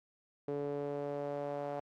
sawtooth tone with band-pass filter sweep, 143.6 Hz, D3, 39 cents flat, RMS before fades -38 dBFS, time 0.48-1.8 s, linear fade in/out 2 ms, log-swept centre 430 to 650 Hz, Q 3.2, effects AAC 64 kbps

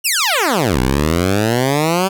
10% pulse exponential two-way sweep, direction down then up, 2973 to 60.7 to 196.1 Hz, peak -5 dBFS, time 0.04-2.09 s, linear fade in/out 20 ms, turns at 0.79 s, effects none

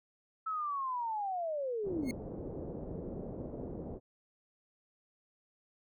sine linear sweep, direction down, 1315 to 234 Hz, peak -33 dBFS, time 0.46-2.11 s, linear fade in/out 10 ms
white low-pass noise, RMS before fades -42 dBFS, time 1.83-4 s, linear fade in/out 50 ms, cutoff 500 Hz, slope 24 dB/octave
sawtooth tone with exponential growth, 2159 Hz, C#7, 46 cents flat, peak -34 dBFS, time 2.02-2.11 s, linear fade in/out 2 ms, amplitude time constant 19 ms
effects none

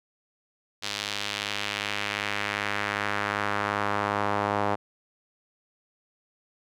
sawtooth tone with band-pass filter sweep, 102.6 Hz, G#2, 21 cents flat, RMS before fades -29 dBFS, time 0.82-4.76 s, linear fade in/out 20 ms, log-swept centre 4100 to 850 Hz, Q 1.4, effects none

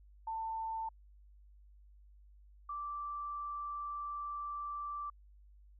sine tone pair in turn, 893 / 1169.4 Hz, A5 / D6, +25 / -8 cents, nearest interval perfect fourth, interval 467 cents, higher second, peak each -36 / -38 dBFS, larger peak first, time 0.27-0.89 / 2.69-5.1 s, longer second, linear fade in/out 5 ms, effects added 50 Hz sine -57 dBFS peak until 5.79 s

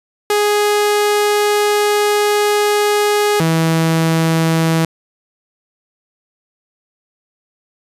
sawtooth tone pair in turn, 415.3 / 162.82 Hz, G#4 / E3, 0 / -21 cents, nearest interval octave + major third, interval 1621 cents, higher first, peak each -8 dBFS, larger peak neither, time 0.3-3.4 / 3.4-4.85 s, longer first, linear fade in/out 2 ms, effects resampled to 32000 Hz

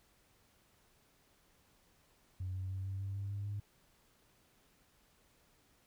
sine tone with pitch steps, 92.5 / 93.85 / 95.21 / 96.6 / 98 / 99.43 / 100.87 / 102.34 Hz, F#2 / F#2 / G2 / G2 / G2 / G2 / G2 / G#2, 0 / +25 / -50 / -25 / 0 / +25 / +50 / -25 cents, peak -36 dBFS, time 2.4-3.6 s, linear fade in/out 5 ms, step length 150 ms, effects tanh soft clip ceiling -33 dBFS + pink hiss -70 dBFS RMS until 5.86 s

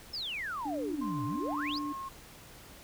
sine exponential two-way sweep, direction down then up, 5370 to 110.8 to 5370 Hz, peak -34 dBFS, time 0.13-1.79 s, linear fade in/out 10 ms, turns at 1.25 s
sine tone, 293.7 Hz, D4, in tune, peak -34 dBFS, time 0.65-1.93 s, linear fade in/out 10 ms
sine tone with pitch glide, 1046.5 to 1076.5 Hz, C6 to C6, 0 to +49 cents, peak -37 dBFS, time 1.01-2.09 s, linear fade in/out 10 ms, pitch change +49 cents, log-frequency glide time 1.17-1.89 s
effects tanh soft clip ceiling -22 dBFS + pink hiss -52 dBFS RMS until 2.83 s

